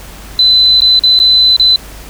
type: tone with dropouts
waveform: sine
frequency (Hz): 4023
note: B7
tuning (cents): +31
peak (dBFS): -4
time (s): 0.39-1.76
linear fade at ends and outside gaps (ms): 2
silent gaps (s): 0.805-0.818 / 0.993-1.036 / 1.191-1.2 / 1.565-1.597
effects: added 50 Hz sine -31 dBFS peak until 2.09 s + pink hiss -33 dBFS RMS until 2.09 s